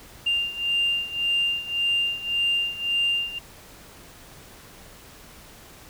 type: beating tone pair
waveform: sine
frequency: 2794 / 2795.8 Hz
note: F7 / F7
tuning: 0 / +1 cents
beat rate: 1.8 Hz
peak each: -23 / -26 dBFS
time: 0.26-3.39 s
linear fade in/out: 10 ms
effects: tanh soft clip ceiling -15 dBFS + pink hiss -47 dBFS RMS until 5.89 s